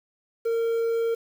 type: tone with quantisation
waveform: triangle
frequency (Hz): 459.4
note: A#4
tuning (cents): -25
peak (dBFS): -20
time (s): 0.45-1.15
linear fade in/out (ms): 10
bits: 8
effects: none